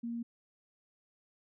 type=tone; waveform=sine; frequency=234.2 Hz; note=A#3; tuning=8 cents sharp; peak=-35 dBFS; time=0.03-0.23 s; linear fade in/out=10 ms; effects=none